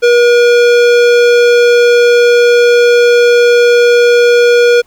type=tone with hard clipping; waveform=sine; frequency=479.7 Hz; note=A#4; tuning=50 cents sharp; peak=-6 dBFS; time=0.02-4.82 s; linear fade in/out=20 ms; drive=17 dB; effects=pink hiss -51 dBFS RMS until 4.86 s